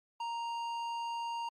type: tone with tanh clipping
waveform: sine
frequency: 932.3 Hz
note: A#5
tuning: in tune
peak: -37 dBFS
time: 0.2-1.49 s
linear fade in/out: 5 ms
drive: 12 dB
effects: Opus 48 kbps